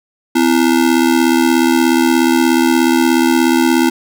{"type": "ring-modulated tone", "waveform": "square", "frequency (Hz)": 294.2, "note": "D4", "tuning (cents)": 3, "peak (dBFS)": -7, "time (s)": [0.35, 3.9], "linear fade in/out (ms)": 10, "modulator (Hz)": 38.4, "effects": []}